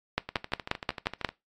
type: two click trains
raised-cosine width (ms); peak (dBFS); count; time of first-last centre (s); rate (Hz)
0.3; -19 / -9; 14 / 7; 0.29-1.29 / 0.18-1.248; 13 / 5.62
effects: noise-tail reverb RT60 0.2 s tail -19 dB re dry + AAC 48 kbps